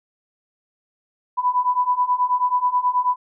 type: beating tone pair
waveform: sine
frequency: 987.8 / 997.1 Hz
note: B5 / B5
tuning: 0 / +16 cents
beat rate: 9.3 Hz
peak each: -21 / -19 dBFS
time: 1.37-3.16 s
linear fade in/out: 20 ms
effects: none